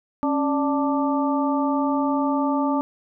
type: harmonic tone with a mistuned harmonic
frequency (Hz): 293.7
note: D4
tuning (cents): 0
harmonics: 1 / 2 / 3 / 4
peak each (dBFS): -21 / -28 / -26 / -29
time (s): 0.23-2.81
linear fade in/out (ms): 0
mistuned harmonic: 1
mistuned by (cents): -110
effects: none